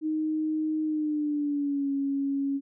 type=tone with pitch glide; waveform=sine; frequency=311.1 to 277.2 Hz; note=D#4 to C#4; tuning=0 to 0 cents; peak=-25 dBFS; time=0.01-2.61 s; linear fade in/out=50 ms; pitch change=-200 cents; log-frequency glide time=0.83-1.91 s; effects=none